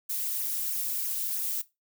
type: noise with flanger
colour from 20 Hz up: violet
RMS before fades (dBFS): -31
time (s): 0.09-1.62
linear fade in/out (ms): 10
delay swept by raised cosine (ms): 0.23 to 5.03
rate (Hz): 3.1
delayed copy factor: -0.8
effects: noise-tail reverb RT60 0.2 s tail -17 dB re dry